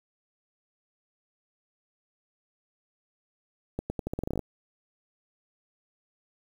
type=accelerating click train; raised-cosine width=2 ms; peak=-17 dBFS; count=13; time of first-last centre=3.79-4.393 s; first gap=110 ms; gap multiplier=0.84; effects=8-bit

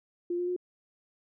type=tone with pitch steps; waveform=sine; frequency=349.2 / 354.5 / 359.8 Hz; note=F4 / F4 / F#4; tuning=0 / +26 / -48 cents; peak=-28 dBFS; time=0.3-0.564 s; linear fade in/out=5 ms; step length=88 ms; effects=none

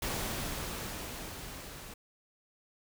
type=noise with level ramp; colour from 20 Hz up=pink; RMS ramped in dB=-34 to -47 dBFS; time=0.02-1.94 s; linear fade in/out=5 ms; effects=none

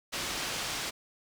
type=low-pass noise; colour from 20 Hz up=white; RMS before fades=-35 dBFS; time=0.12-0.91 s; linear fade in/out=20 ms; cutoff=5500 Hz; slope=12 dB/octave; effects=none

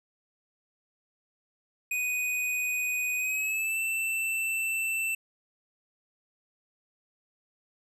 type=tone with pitch glide; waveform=square; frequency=2489 to 2668 Hz; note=D#7 to E7; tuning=0 to +20 cents; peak=-28 dBFS; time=1.91-5.15 s; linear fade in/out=5 ms; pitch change=+120 cents; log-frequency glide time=3.17-3.79 s; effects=none

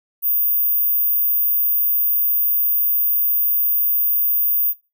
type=tone; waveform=sine; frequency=14917 Hz; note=A#9; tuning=in tune; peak=-12 dBFS; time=0.22-4.74 s; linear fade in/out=50 ms; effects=noise-tail reverb RT60 0.3 s tail -25 dB re dry + tanh soft clip ceiling -14 dBFS

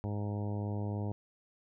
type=harmonic tone; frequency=103.3 Hz; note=G#2; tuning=9 cents flat; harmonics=1 / 2 / 3 / 4 / 5 / 6 / 7 / 8 / 9; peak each=-34 / -40 / -44 / -46 / -48 / -50 / -51 / -52 / -53 dBFS; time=0.04-1.12 s; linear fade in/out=0 ms; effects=none

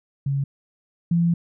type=tone pair in turn; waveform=sine; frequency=138.59 / 170.11 Hz; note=C#3 / F3; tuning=0 / -45 cents; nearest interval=major third; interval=355 cents; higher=second; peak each=-20 / -16 dBFS; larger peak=second; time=0.26-0.44 / 1.11-1.34 s; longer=second; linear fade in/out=5 ms; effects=none

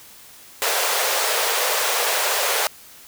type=high-pass noise; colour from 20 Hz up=pink; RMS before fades=-21 dBFS; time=0.62-2.67 s; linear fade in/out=0 ms; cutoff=440 Hz; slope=48 dB/octave; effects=white hiss -45 dBFS RMS until 3.07 s

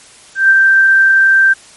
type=tone with ADSR envelope; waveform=sine; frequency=1568 Hz; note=G6; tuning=in tune; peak=-3 dBFS; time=0.35-1.54 s; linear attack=140 ms; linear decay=44 ms; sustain=-2 dB; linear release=17 ms; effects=white hiss -40 dBFS RMS until 1.76 s + MP3 48 kbps

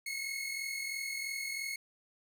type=tone pair together; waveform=sawtooth; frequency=2148 / 2191 Hz; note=C7 / C#7; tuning=+45 / -21 cents; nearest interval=unison; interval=34 cents; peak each=-38 / -34 dBFS; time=0.06-1.76 s; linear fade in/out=5 ms; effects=none

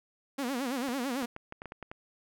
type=tone with vibrato; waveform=sawtooth; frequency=258.2 Hz; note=C4; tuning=23 cents flat; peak=-27 dBFS; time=0.38-1.26 s; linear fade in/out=10 ms; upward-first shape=sine; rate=9 Hz; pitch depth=160 cents each way
type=clicks; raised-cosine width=0.5 ms; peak=-26 dBFS; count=9; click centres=0.886 / 1.226 / 1.364 / 1.524 / 1.619 / 1.657 / 1.721 / 1.827 / 1.915 s
effects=none

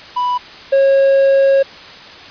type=tone pair in turn; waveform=triangle; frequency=987.8 / 545.6 Hz; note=B5 / C#5; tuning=0 / -28 cents; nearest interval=minor seventh; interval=1028 cents; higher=first; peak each=-12 / -6 dBFS; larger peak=second; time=0.16-0.38 / 0.72-1.63 s; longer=second; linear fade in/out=10 ms; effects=white hiss -35 dBFS RMS until 2.3 s + resampled to 11025 Hz

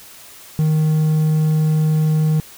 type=tone; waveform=triangle; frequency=155.56 Hz; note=D#3; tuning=in tune; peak=-11 dBFS; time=0.59-2.4 s; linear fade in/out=0 ms; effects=white hiss -41 dBFS RMS until 2.57 s

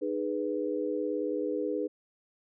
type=chord; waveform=sine; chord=G# minor; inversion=second; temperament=equal with one note detuned; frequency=305.6 / 415.3 / 493.9 Hz; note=D#4 / G#4 / B4; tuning=-31 / 0 / 0 cents; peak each=-33 dBFS; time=0.01-1.88 s; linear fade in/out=20 ms; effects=none

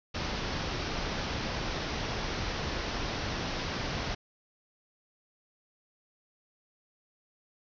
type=low-pass noise; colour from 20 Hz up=pink; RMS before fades=-34 dBFS; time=0.14-4.15 s; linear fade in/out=10 ms; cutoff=5900 Hz; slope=96 dB/octave; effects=none

